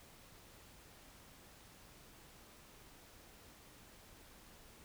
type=silence; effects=pink hiss -60 dBFS RMS until 4.84 s